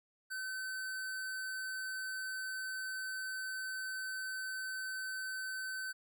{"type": "tone", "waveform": "square", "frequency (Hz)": 1529, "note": "G6", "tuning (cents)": -44, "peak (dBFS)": -39, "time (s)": [0.3, 5.93], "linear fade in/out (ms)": 20, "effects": []}